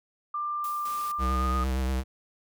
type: tone with pitch glide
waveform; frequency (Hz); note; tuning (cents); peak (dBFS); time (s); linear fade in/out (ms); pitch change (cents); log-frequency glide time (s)
sine; 1189 to 1236.6; D6 to D#6; +21 to -11; -28; 0.34-1.64; 5; +68; 1.15-1.49
type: noise with exponential decay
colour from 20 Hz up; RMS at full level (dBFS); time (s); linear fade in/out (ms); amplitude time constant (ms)
blue; -42; 0.64-1.66; 2; 220
type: noise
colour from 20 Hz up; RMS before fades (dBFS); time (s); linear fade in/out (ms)
white; -43; 0.85-1.12; 5
type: tone with vibrato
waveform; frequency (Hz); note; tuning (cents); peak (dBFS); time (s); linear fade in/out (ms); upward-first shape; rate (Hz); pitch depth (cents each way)
square; 65; C2; -11; -26; 1.18-2.04; 50; sine; 8.6; 36
effects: none